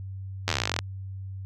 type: slowing click train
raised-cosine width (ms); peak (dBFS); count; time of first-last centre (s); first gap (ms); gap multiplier
0.2; -7; 19; 0.48-0.789; 11; 1.05
effects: added 96 Hz sine -34 dBFS peak until 1.45 s